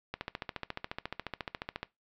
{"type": "click train", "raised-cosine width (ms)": 0.3, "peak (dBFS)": -19, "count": 25, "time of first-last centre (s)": [0.14, 1.83], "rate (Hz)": 14.2, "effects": ["noise-tail reverb RT60 0.2 s tail -20 dB re dry", "low-pass 5000 Hz 12 dB/octave"]}